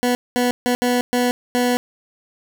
20% pulse tone bursts at uneven times, 246 Hz, B3, 7 cents flat, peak -11 dBFS, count 6, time 0.03-0.15 / 0.36-0.51 / 0.66-0.75 / 0.82-1.01 / 1.13-1.31 / 1.55-1.77 s, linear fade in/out 0 ms, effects none

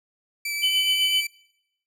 sawtooth tone with vibrato, 2315 Hz, D7, 25 cents flat, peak -23 dBFS, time 0.45-1.27 s, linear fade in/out 5 ms, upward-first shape sine, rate 7.8 Hz, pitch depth 9 cents each way
triangle tone with tremolo, 3017 Hz, F#7, 33 cents sharp, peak -16 dBFS, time 0.62-1.22 s, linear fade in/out 20 ms, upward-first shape sine, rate 7.8 Hz, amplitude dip 45%
effects noise-tail reverb RT60 0.8 s tail -23 dB re dry

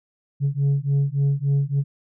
sine beating tone pair, 138.5 / 142 Hz, C#3 / C#3, -1 / +42 cents, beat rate 3.5 Hz, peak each -19 dBFS, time 0.4-1.84 s, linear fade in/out 50 ms, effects tanh soft clip ceiling -15 dBFS

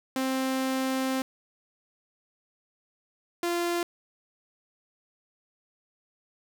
sawtooth tone pair in turn, 263 / 345.6 Hz, C4 / F4, +9 / -18 cents, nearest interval perfect fourth, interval 473 cents, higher second, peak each -22 dBFS, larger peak neither, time 0.16-1.22 / 3.43-3.83 s, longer first, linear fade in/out 2 ms, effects none

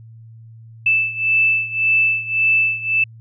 sine beating tone pair, 2637 / 2638.8 Hz, E7 / E7, 0 / +1 cents, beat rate 1.8 Hz, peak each -16 / -19 dBFS, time 0.86-3.04 s, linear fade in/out 5 ms, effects added 113 Hz sine -38 dBFS peak until 3.2 s

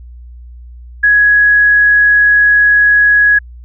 sine tone, 1671 Hz, G#6, 10 cents sharp, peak -5 dBFS, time 1.03-3.39 s, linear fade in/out 10 ms, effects added 60 Hz sine -30 dBFS peak until 3.64 s

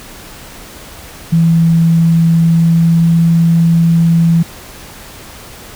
sine tone with pitch glide, 165.5 to 166.65 Hz, E3 to E3, +7 to +19 cents, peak -6 dBFS, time 1.32-4.43 s, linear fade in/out 10 ms, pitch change +12 cents, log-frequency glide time 2.43-3.07 s, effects pink hiss -33 dBFS RMS until 5.75 s

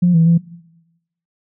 sine tone with pitch steps, 176.8 / 164.1 / 168.1 Hz, F3 / E3 / E3, +22 / -8 / +34 cents, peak -8 dBFS, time 0.02-0.38 s, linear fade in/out 10 ms, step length 120 ms, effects noise-tail reverb RT60 0.9 s tail -19 dB re dry + tanh soft clip ceiling -4 dBFS

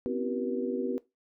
sine tone cluster, 251.7 / 270.7 / 329.6 / 382.6 / 479.6 Hz, B3 / C#4 / E4 / G4 / A#4, +33 / -41 / 0 / -42 / +49 cents, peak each -33 / -38 / -40 / -33 / -35 dBFS, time 0.06-0.98 s, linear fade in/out 0 ms, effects noise-tail reverb RT60 0.2 s tail -18 dB re dry

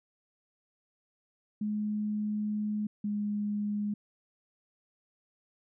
sine tone pair in turn, 210.7 / 207.3 Hz, G#3 / G#3, +25 / -3 cents, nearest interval unison, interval 28 cents, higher first, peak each -29 / -29 dBFS, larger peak neither, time 1.61-2.87 / 3.04-3.94 s, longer first, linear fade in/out 5 ms, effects none

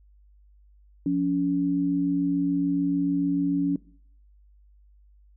sine tone pair together, 175.44 / 282.3 Hz, F3 / C#4, +8 / +32 cents, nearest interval minor sixth, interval 824 cents, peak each -28 / -22 dBFS, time 1.06-3.76 s, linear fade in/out 2 ms, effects noise-tail reverb RT60 0.6 s tail -22 dB re dry + added 50 Hz sine -53 dBFS peak until 5.36 s

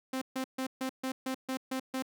sawtooth tone bursts, 261.6 Hz, C4, in tune, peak -28 dBFS, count 9, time 0.13-2.024 s, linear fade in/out 5 ms, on 86 ms, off 140 ms, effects none

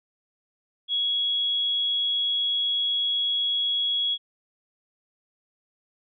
sine tone, 3336 Hz, G#7, 7 cents sharp, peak -22 dBFS, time 0.88-4.18 s, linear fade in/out 50 ms, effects none

